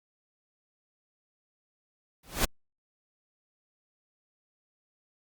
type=noise with exponential growth; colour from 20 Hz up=pink; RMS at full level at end=-21 dBFS; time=2.23-2.45 s; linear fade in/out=5 ms; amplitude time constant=46 ms; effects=Opus 48 kbps